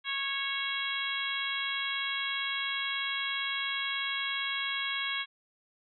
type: harmonic tone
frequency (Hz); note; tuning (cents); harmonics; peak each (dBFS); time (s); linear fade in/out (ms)
551; C#5; -11; 2 / 3 / 4 / 5 / 6 / 7; -40 / -37 / -36 / -40 / -35 / -41; 0.04-5.26; 50
effects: none